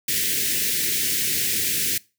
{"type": "band-stop noise", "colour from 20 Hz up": "white", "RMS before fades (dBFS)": -23, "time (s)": [0.08, 1.98], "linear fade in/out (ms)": 5, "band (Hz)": [460, 1700], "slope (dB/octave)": 48, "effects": ["noise-tail reverb RT60 0.3 s tail -23 dB re dry", "high-pass 80 Hz 12 dB/octave"]}